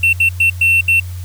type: tone bursts at uneven times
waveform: triangle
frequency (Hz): 2700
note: E7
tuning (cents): +41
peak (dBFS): -7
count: 5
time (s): 0.03-0.13 / 0.2-0.29 / 0.4-0.5 / 0.61-0.81 / 0.88-1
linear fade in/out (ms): 5
effects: added 90 Hz sine -23 dBFS peak until 1.24 s + white hiss -41 dBFS RMS until 1.24 s